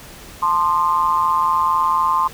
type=tone with amplitude modulation; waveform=sine; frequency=1046.5 Hz; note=C6; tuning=in tune; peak=-10 dBFS; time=0.42-2.28 s; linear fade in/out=10 ms; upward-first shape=sine; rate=164 Hz; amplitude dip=90%; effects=pink hiss -39 dBFS RMS until 2.33 s